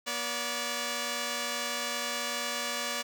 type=tone pair together; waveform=5% pulse; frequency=240.8 / 576 Hz; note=B3 / D5; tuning=-44 / -34 cents; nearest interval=octave + minor third; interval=1510 cents; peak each=-25 / -21 dBFS; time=0.06-3.03 s; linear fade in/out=20 ms; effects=none